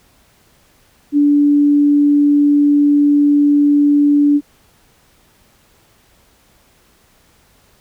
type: tone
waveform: sine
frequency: 290 Hz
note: D4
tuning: 22 cents flat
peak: -8 dBFS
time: 1.12-4.41 s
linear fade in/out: 50 ms
effects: pink hiss -53 dBFS RMS until 7.8 s